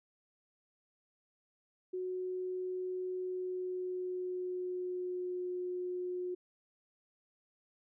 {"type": "tone with pitch glide", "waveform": "sine", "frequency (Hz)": [367.9, 361], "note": ["F#4", "F#4"], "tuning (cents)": [-10, -43], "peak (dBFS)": -35, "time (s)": [1.93, 6.35], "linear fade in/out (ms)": 10, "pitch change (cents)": -33, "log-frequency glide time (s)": [3.17, 5.48], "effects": []}